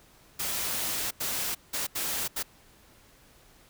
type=noise bursts at uneven times; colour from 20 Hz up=white; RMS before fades=-31 dBFS; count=5; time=0.39-1.11 / 1.2-1.55 / 1.73-1.87 / 1.95-2.28 / 2.36-2.43 s; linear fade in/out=10 ms; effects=pink hiss -58 dBFS RMS until 3.69 s